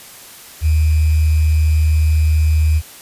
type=tone with sample-and-hold; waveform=sine; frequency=77.78 Hz; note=D#2; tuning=in tune; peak=-10 dBFS; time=0.61-2.82 s; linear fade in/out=50 ms; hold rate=2450 Hz; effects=white hiss -38 dBFS RMS until 3.01 s + resampled to 32000 Hz